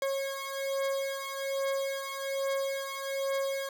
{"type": "beating tone pair", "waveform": "40% pulse", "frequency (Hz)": [545, 546.2], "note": ["C#5", "C#5"], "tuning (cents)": [-29, -26], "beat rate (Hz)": 1.2, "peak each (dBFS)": [-32, -34], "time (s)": [0.02, 3.69], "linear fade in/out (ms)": 2, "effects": []}